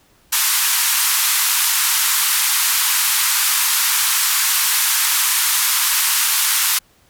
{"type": "band-pass noise", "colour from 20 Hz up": "white", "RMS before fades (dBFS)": -17, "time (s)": [0.32, 6.79], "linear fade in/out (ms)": 10, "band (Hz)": [910, 15000], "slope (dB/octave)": 48, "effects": ["pink hiss -55 dBFS RMS until 7.09 s"]}